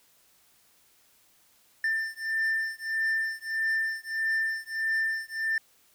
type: beating tone pair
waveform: triangle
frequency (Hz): 1786 / 1787.6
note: A6 / A6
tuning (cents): +25 / +27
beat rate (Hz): 1.6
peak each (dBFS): -28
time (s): 1.84-5.58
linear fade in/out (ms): 2
effects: white hiss -63 dBFS RMS until 5.94 s